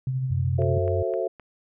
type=tone with tremolo; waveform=sine; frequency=130.3 Hz; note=C3; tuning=7 cents flat; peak=-22 dBFS; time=0.07-0.78 s; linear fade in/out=2 ms; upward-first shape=sine; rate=13 Hz; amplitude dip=35%
type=tone; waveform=sine; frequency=92 Hz; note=F#2; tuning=9 cents flat; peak=-24 dBFS; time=0.3-1.03 s; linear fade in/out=10 ms
type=chord; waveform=sine; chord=F# half-diminished seventh; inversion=none; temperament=just; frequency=370 / 444 / 532.8 / 666 Hz; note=F#4 / A4 / C5 / E5; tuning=0 / +16 / +31 / +18 cents; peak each=-29 dBFS; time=0.58-1.28 s; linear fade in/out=10 ms
type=click train; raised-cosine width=0.5 ms; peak=-29 dBFS; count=4; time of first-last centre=0.62-1.397 s; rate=3.86 Hz
effects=none